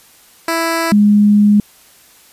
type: tone pair in turn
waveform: 10% pulse / sine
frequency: 330.5 / 207 Hz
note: E4 / G#3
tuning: +5 / -5 cents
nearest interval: minor sixth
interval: 810 cents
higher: first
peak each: -6 dBFS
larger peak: neither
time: 0.48-0.92 / 0.92-1.6 s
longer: second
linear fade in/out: 2 ms
effects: white hiss -46 dBFS RMS until 2.32 s + resampled to 32000 Hz